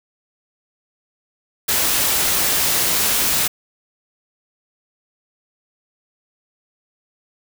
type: noise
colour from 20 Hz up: white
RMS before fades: -18 dBFS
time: 1.68-3.48 s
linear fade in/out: 10 ms
effects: none